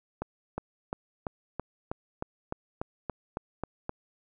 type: accelerating click train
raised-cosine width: 1 ms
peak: -18 dBFS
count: 13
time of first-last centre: 0.22-3.894 s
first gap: 360 ms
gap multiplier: 0.97
effects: none